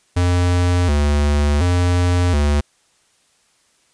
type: tone with vibrato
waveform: square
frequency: 80.5 Hz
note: E2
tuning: 41 cents flat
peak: -14 dBFS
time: 0.16-2.61 s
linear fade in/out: 10 ms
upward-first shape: square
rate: 0.69 Hz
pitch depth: 170 cents each way
effects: white hiss -59 dBFS RMS until 3.93 s + resampled to 22050 Hz